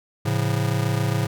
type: chord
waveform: square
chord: A augmented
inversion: none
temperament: just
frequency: 110 / 137.5 / 171.88 Hz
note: A2 / C#3 / E#3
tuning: 0 / -14 / -27 cents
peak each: -24 / -25 / -29 dBFS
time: 0.25-1.27 s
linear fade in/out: 10 ms
effects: none